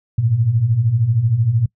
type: beating tone pair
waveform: sine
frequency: 105.3 / 118.3 Hz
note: G#2 / A#2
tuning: +24 / +26 cents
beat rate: 13 Hz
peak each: -20 / -14 dBFS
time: 0.18-1.66 s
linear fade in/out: 5 ms
effects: noise-tail reverb RT60 0.1 s tail -24 dB re dry